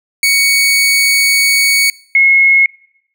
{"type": "tone pair in turn", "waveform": ["sawtooth", "sine"], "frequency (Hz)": [2233, 2171], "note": ["C#7", "C#7"], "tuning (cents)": [12, -37], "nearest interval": "unison", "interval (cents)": 49, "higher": "first", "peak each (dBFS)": -5, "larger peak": "neither", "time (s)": [[0.23, 1.9], [2.15, 2.66]], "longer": "first", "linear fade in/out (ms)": 2, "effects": ["noise-tail reverb RT60 0.8 s tail -24 dB re dry"]}